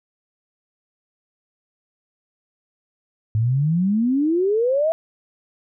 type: exponential sweep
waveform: sine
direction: up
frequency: 105.3 to 666 Hz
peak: -16 dBFS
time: 3.35-4.92 s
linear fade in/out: 0 ms
effects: none